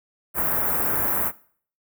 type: band-stop noise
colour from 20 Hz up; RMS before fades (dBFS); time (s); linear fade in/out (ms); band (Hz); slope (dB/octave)
white; -23; 0.34-1.32; 50; 1600 to 13000; 24
effects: noise-tail reverb RT60 0.5 s tail -19 dB re dry